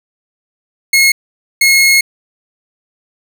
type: tone bursts at uneven times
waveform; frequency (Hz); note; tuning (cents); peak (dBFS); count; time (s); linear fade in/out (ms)
sawtooth; 2166; C#7; -41; -3; 2; 0.93-1.12 / 1.61-2.01; 5
effects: none